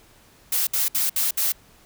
blue noise bursts, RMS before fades -22 dBFS, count 5, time 0.52-1.522 s, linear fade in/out 5 ms, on 150 ms, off 63 ms, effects pink hiss -54 dBFS RMS until 1.85 s

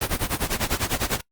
pink noise with tremolo, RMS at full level -22 dBFS, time 0.01-1.21 s, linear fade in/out 5 ms, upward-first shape sine, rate 10 Hz, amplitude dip 90%, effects noise-tail reverb RT60 0.1 s tail -23 dB re dry + Opus 32 kbps

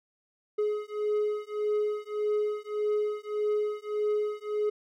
triangle beating tone pair, 420 / 421.7 Hz, G#4 / G#4, +19 / +26 cents, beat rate 1.7 Hz, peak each -28 dBFS, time 0.58-4.7 s, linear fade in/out 10 ms, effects none

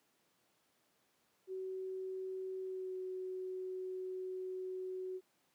sine tone with pitch glide, 376.8 to 372 Hz, F#4 to F#4, +32 to +9 cents, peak -39 dBFS, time 1.47-5.21 s, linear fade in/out 50 ms, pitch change -23 cents, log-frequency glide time 2.61-2.96 s, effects pink hiss -75 dBFS RMS until 5.54 s + high-pass 200 Hz 12 dB/octave

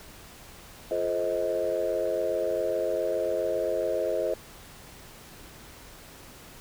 sine chord, F dominant seventh, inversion none, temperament just, 349.2 / 436.5 / 523.8 / 628.6 Hz, F4 / A4 / C5 / Eb5, 0 / -14 / +2 / +18 cents, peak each -33 / -31 / -29 / -28 dBFS, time 0.91-4.34 s, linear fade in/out 2 ms, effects tanh soft clip ceiling -17 dBFS + pink hiss -48 dBFS RMS until 6.6 s

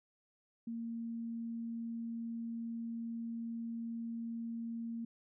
sine tone, 230.6 Hz, A#3, 19 cents flat, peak -38 dBFS, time 0.67-5.05 s, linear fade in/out 5 ms, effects none

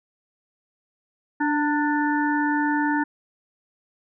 harmonic tone with a mistuned harmonic, 294.1 Hz, D4, 3 cents sharp, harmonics 1 / 3 / 5 / 6, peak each -22 / -25 / -29 / -29 dBFS, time 1.4-3.04 s, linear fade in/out 10 ms, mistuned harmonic 3, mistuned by +35 cents, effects none

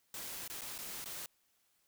white noise with dropouts, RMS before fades -44 dBFS, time 0.14-1.26 s, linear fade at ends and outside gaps 1 ms, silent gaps 0.478-0.499 / 0.61-0.617 / 0.78-0.787 / 1.043-1.058 s, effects white hiss -75 dBFS RMS until 1.87 s

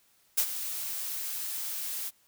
blue noise with ADSR envelope, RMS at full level -23 dBFS, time 0.37-2.11 s, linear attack 15 ms, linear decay 69 ms, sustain -12 dB, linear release 34 ms, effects white hiss -66 dBFS RMS until 2.27 s

